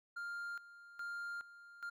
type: tone with tremolo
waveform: triangle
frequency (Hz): 1400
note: F6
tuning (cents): +4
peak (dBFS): -39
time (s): 0.16-1.9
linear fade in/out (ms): 10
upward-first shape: square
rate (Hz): 1.2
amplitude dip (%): 80
effects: none